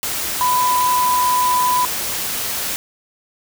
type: tone in noise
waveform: sine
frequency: 996 Hz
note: B5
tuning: 14 cents sharp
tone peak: -14 dBFS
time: 0.41-1.85 s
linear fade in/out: 0 ms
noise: white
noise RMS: -23 dBFS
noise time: 0.03-2.76 s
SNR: +6 dB
effects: none